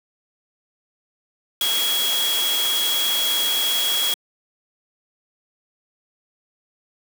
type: tone in noise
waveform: sine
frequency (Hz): 3322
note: G#7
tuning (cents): 0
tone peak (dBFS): -20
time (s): 1.61-4.14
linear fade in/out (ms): 2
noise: white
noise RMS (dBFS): -25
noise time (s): 1.61-4.14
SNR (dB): +2
effects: high-pass 300 Hz 12 dB/octave